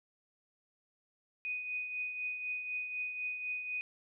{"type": "tone with tremolo", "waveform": "sine", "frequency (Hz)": 2489, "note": "D#7", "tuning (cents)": 0, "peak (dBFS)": -33, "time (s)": [1.45, 3.81], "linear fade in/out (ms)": 0, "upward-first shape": "triangle", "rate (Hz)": 4, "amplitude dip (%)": 55, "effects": []}